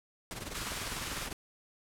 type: noise with tremolo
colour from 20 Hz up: pink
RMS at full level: -38 dBFS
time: 0.31-1.33 s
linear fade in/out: 0 ms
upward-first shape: sine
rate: 20 Hz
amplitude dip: 70%
type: high-pass noise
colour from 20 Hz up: pink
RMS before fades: -40 dBFS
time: 0.54-1.27 s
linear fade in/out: 10 ms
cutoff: 980 Hz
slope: 48 dB/octave
effects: low-pass 12000 Hz 12 dB/octave